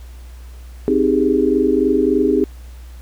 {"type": "chord", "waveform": "sine", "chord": "Ab major seventh", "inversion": "first", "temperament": "equal", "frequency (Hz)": [261.6, 311.1, 392, 415.3], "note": ["C4", "Eb4", "G4", "Ab4"], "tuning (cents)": [0, 0, 0, 0], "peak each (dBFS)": -18, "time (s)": [0.88, 2.44], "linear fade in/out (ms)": 0, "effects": ["added 61 Hz sine -33 dBFS peak until 3.01 s", "pink hiss -49 dBFS RMS until 3.01 s"]}